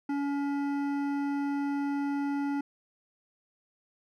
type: tone with hard clipping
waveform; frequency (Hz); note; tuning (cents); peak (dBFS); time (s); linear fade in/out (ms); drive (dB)
triangle; 282.9; C#4; +35; -30; 0.09-2.61; 5; 16
effects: none